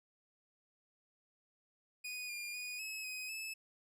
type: tone with pitch steps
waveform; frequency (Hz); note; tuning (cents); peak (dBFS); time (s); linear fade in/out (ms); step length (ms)
sawtooth; 2476 / 2409 / 2466 / 2577 / 2516 / 2607; D#7 / D7 / D#7 / E7 / D#7 / E7; -9 / +43 / -16 / -40 / +19 / -20; -38; 2.04-3.54; 10; 250
effects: resampled to 32000 Hz